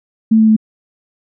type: tone with pitch steps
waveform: sine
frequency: 221.4 / 219.6 / 217.8 Hz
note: A3 / A3 / A3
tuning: +11 / -3 / -17 cents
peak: -6 dBFS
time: 0.31-0.565 s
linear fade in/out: 10 ms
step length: 85 ms
effects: none